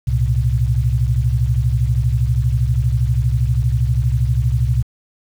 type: tone cluster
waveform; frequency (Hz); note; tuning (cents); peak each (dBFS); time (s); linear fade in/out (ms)
sine; 66 / 113.6 / 126.1; C2 / A#2 / B2; +16 / -44 / +36; -18; 0.07-4.83; 10
effects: 7-bit